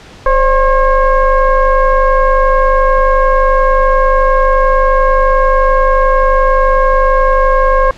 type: tone with frequency modulation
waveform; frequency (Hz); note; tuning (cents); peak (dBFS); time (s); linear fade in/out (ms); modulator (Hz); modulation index
sine; 523.3; C5; 0; -6; 0.26-7.91; 2; 549; 1.4
effects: pink hiss -36 dBFS RMS until 7.97 s + low-pass 5000 Hz 12 dB/octave